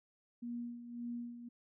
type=tone with tremolo; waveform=sine; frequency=238.5 Hz; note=A#3; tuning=40 cents sharp; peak=-38 dBFS; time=0.42-1.49 s; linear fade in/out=10 ms; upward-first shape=sine; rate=1.8 Hz; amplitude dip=65%; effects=none